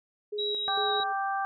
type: tone with tremolo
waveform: sine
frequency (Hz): 417.2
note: G#4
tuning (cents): +8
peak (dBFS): -31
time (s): 0.32-1.13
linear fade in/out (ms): 10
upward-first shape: square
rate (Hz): 2.2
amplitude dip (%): 75
type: tone with vibrato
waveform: sine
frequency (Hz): 3847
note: B7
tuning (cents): -46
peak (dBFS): -29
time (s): 0.38-1.04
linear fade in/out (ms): 10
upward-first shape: triangle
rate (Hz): 3.2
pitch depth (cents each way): 12
type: harmonic tone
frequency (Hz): 392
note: G4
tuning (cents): 0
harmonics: 2 / 3 / 4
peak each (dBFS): -29 / -33 / -35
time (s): 0.68-1.45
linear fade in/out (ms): 0
effects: none